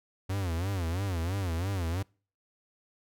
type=tone with vibrato; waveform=45% pulse; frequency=90.3 Hz; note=F#2; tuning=42 cents flat; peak=-29 dBFS; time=0.29-2.03 s; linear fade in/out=10 ms; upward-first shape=sine; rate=3 Hz; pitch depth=180 cents each way; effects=noise-tail reverb RT60 0.4 s tail -26 dB re dry